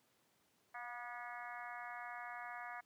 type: harmonic tone with a mistuned harmonic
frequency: 242.2 Hz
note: B3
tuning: 34 cents flat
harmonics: 3 / 4 / 5 / 6 / 7 / 8 / 9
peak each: -50 / -53 / -52 / -55 / -52 / -56 / -55 dBFS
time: 0.74-2.81 s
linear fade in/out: 10 ms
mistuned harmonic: 3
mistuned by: -17 cents
effects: pink hiss -75 dBFS RMS until 2.85 s + high-pass 150 Hz 12 dB/octave